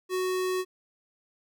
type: tone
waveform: square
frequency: 370 Hz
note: F#4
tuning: in tune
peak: -27 dBFS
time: 0.09-0.65 s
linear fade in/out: 50 ms
effects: none